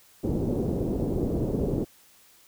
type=low-pass noise; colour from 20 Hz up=white; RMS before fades=-27 dBFS; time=0.23-1.85 s; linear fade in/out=20 ms; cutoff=430 Hz; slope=24 dB/octave; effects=white hiss -57 dBFS RMS until 2.47 s